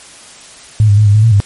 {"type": "tone with pitch steps", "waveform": "sine", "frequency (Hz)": [107.5, 101.7, 106.5, 101.9, 107.4, 113.8, 101.1], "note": ["A2", "G#2", "G#2", "G#2", "A2", "A#2", "G#2"], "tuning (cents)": [-40, -36, 44, -32, -41, -41, -46], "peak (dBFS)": -4, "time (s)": [0.8, 1.402], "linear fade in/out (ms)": 0, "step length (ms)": 86, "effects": ["white hiss -36 dBFS RMS until 1.45 s", "MP3 48 kbps"]}